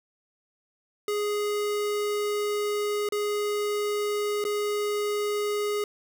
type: tone with dropouts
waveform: square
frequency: 415.1 Hz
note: G#4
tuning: 1 cent flat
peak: -26 dBFS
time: 1.08-5.84 s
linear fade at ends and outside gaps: 2 ms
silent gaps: 3.089-3.122 / 4.441-4.45 s
effects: none